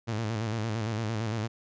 sawtooth tone with vibrato, 110.6 Hz, A2, 9 cents sharp, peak -25 dBFS, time 0.07-1.48 s, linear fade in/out 20 ms, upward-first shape square, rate 8.8 Hz, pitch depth 71 cents each way, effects resampled to 16000 Hz

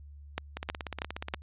two click trains, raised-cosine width 0.3 ms, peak -15 / -19 dBFS, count 4 / 14, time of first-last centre 0.38-1.338 / 0.57-1.344 s, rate 3.13 / 16.8 Hz, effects added 72 Hz sine -46 dBFS peak until 1.42 s + resampled to 8000 Hz

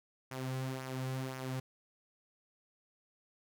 sawtooth tone with flanger, 130.7 Hz, C3, 1 cent flat, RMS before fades -39 dBFS, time 0.31-1.6 s, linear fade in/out 5 ms, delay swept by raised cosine 0.24 to 3.34 ms, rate 1.9 Hz, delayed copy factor -0.55, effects none

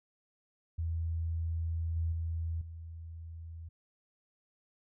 sine tone with level steps, 82.41 Hz, E2, in tune, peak -31 / -29 / -32 / -42 dBFS, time 0.78-3.69 s, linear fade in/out 10 ms, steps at 1.96 / 2.12 / 2.61 s, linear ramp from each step 5 ms, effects none

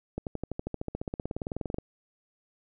accelerating click train, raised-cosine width 2 ms, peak -19 dBFS, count 27, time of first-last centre 0.18-1.785 s, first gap 88 ms, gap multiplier 0.97, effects none

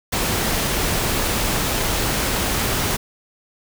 pink noise, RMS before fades -21 dBFS, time 0.12-2.97 s, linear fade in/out 10 ms, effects none

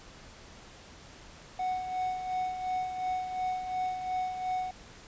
triangle tone with tremolo, 740 Hz, F#5, in tune, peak -26 dBFS, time 1.59-4.71 s, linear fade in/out 5 ms, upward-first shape sine, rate 2.8 Hz, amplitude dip 55%, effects pink hiss -51 dBFS RMS until 5.07 s + resampled to 16000 Hz

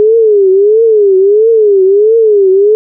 sine tone with vibrato, 415.3 Hz, G#4, in tune, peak -3 dBFS, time 0-2.75 s, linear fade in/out 0 ms, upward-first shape triangle, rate 1.5 Hz, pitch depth 190 cents each way, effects none

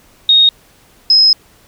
sine tone pair in turn, 3729 / 5118 Hz, A#7 / D#8, 0 / +48 cents, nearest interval perfect fourth, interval 548 cents, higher second, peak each -5 dBFS, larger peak neither, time 0.29-0.49 / 1.1-1.33 s, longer second, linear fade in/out 2 ms, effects pink hiss -48 dBFS RMS until 1.67 s

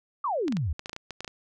sine exponential sweep, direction down, 1244.5 to 67.3 Hz, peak -25 dBFS, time 0.24-0.73 s, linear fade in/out 5 ms
clicks, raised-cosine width 0.2 ms, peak -19 dBFS, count 12, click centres 0.481 / 0.524 / 0.569 / 0.794 / 0.859 / 0.895 / 0.931 / 0.964 / 1.107 / 1.206 / 1.246 / 1.278 s
effects none

